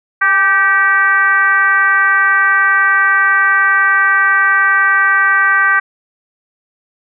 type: tone with frequency modulation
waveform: sine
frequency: 1553 Hz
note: G6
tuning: 17 cents flat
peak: -8 dBFS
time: 0.21-5.8 s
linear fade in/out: 10 ms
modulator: 376 Hz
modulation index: 1.1
effects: none